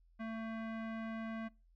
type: tone with low-pass filter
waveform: square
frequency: 223.9 Hz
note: A3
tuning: 30 cents sharp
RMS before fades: -42 dBFS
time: 0.19-1.49 s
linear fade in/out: 20 ms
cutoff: 1900 Hz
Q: 1.7
effects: noise-tail reverb RT60 0.3 s tail -25 dB re dry + added 42 Hz sine -64 dBFS peak until 1.75 s